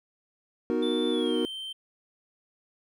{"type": "chord", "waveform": "triangle", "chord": "B major seventh", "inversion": "none", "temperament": "equal", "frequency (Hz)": [246.9, 311.1, 370, 466.2], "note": ["B3", "D#4", "F#4", "A#4"], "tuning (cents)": [0, 0, 0, 0], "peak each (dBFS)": -28, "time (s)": [0.7, 1.45], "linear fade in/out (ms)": 0}
{"type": "tone with pitch glide", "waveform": "triangle", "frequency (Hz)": [3520, 3118], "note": ["A7", "G7"], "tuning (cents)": [0, -10], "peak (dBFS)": -33, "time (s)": [0.82, 1.73], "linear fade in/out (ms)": 10, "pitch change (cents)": -210, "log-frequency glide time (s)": [1.1, 1.37]}
{"effects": []}